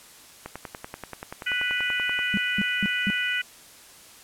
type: click train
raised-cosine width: 0.5 ms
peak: -19 dBFS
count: 19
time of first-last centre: 0.46-2.191 s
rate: 10.4 Hz
type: harmonic tone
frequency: 493.9 Hz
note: B4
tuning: in tune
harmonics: 3 / 4 / 5 / 6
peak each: -28 / -29 / -30 / -31 dBFS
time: 1.46-3.42 s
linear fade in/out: 10 ms
type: tone bursts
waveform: sine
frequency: 200.6 Hz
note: G3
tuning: 40 cents sharp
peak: -22 dBFS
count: 4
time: 2.34-3.102 s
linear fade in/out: 0 ms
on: 33 ms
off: 210 ms
effects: white hiss -49 dBFS RMS until 4.23 s + low-pass 12000 Hz 12 dB/octave